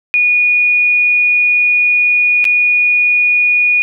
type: tone with dropouts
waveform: sine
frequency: 2454 Hz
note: D#7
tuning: 25 cents flat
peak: -8 dBFS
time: 0.14-3.82 s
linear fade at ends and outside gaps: 0 ms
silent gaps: 2.443-2.452 s
effects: none